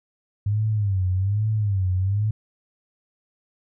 sine tone with vibrato, 100 Hz, G2, 35 cents sharp, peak -19 dBFS, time 0.46-2.31 s, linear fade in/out 5 ms, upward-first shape sine, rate 1.2 Hz, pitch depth 150 cents each way, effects none

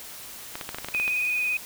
clicks, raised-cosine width 0.3 ms, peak -16 dBFS, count 10, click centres 0.555 / 0.612 / 0.691 / 0.746 / 0.785 / 0.846 / 0.886 / 0.948 / 0.999 / 1.079 s
sine tone with vibrato, 2489 Hz, D#7, in tune, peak -23 dBFS, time 0.94-1.57 s, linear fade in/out 2 ms, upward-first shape sine, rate 18 Hz, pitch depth 24 cents each way
effects white hiss -41 dBFS RMS until 1.65 s

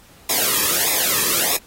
white noise with flanger, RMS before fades -19 dBFS, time 0.29-1.57 s, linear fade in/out 5 ms, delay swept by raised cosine 0.66 to 1.4 ms, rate 1.6 Hz, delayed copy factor -1, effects pink hiss -49 dBFS RMS until 1.66 s + AAC 48 kbps

